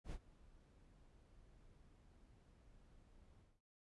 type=noise with ADSR envelope; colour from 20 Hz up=brown; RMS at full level=-45 dBFS; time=0.04-3.61 s; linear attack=81 ms; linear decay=60 ms; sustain=-21 dB; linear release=200 ms; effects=resampled to 24000 Hz